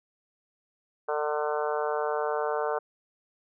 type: harmonic tone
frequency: 150 Hz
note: D3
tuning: 37 cents sharp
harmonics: 3 / 4 / 5 / 6 / 7 / 8 / 9 / 10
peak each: -30 / -32 / -34 / -36 / -37 / -38 / -39 / -40 dBFS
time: 1.08-2.79 s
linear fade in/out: 10 ms
effects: none